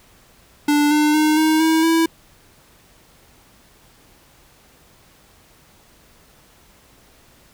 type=tone with pitch steps; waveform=square; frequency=293.7 / 300.2 / 306.9 / 313.7 / 320.7 / 327.8 Hz; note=D4 / D4 / D#4 / D#4 / E4 / E4; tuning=0 / +38 / -24 / +14 / -48 / -10 cents; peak=-14 dBFS; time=0.68-2.06 s; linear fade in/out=5 ms; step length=230 ms; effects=pink hiss -52 dBFS RMS until 7.53 s